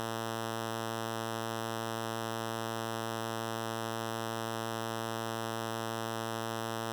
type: tone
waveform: 5% pulse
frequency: 113.2 Hz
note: A2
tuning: 50 cents sharp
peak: -23 dBFS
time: 0-6.92 s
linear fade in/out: 0 ms
effects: none